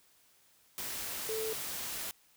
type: tone in noise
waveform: sine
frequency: 440 Hz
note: A4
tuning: in tune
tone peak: -34 dBFS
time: 1.29-1.53 s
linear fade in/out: 0 ms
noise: white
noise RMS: -39 dBFS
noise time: 0.78-2.11 s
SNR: +2 dB
effects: white hiss -66 dBFS RMS until 2.36 s